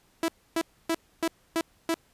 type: tone bursts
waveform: sawtooth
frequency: 329.6 Hz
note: E4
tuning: in tune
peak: -20 dBFS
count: 6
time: 0.23-1.942 s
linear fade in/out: 2 ms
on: 52 ms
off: 280 ms
effects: pink hiss -64 dBFS RMS until 2.13 s + resampled to 32000 Hz